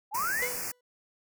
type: linear sweep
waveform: sine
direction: up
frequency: 770 to 2269 Hz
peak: -28 dBFS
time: 0.11-0.49 s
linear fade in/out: 50 ms
type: band-stop noise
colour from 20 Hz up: white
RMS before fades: -35 dBFS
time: 0.14-0.72 s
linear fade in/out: 10 ms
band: 2600 to 4700 Hz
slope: 96 dB/octave
type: tone with exponential decay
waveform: 40% pulse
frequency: 493.9 Hz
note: B4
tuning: in tune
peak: -30 dBFS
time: 0.42-0.81 s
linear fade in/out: 5 ms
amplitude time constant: 84 ms
effects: none